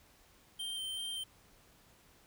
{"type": "tone with vibrato", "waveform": "square", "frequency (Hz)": 3136, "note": "G7", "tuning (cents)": 0, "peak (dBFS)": -38, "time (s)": [0.59, 1.24], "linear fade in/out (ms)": 10, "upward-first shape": "square", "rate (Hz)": 2.6, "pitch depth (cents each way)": 11, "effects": ["pink hiss -64 dBFS RMS until 2.26 s"]}